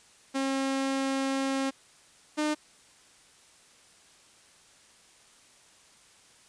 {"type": "tone pair in turn", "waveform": "sawtooth", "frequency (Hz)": [269.8, 302.8], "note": ["C#4", "D#4"], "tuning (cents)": [-47, -47], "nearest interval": "major second", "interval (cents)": 200, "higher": "second", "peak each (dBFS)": [-23, -22], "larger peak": "second", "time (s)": [[0.34, 1.71], [2.37, 2.55]], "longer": "first", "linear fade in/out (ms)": 20, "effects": ["white hiss -58 dBFS RMS until 6.48 s", "resampled to 22050 Hz"]}